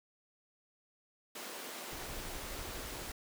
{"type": "high-pass noise", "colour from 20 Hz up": "pink", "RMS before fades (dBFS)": -45, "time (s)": [1.35, 3.12], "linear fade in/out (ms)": 5, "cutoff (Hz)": 260, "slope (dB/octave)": 24}
{"type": "noise with tremolo", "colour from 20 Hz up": "brown", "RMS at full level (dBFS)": -44, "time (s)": [1.92, 3.11], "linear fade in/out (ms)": 0, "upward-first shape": "sine", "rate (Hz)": 12, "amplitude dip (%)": 65}
{"effects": []}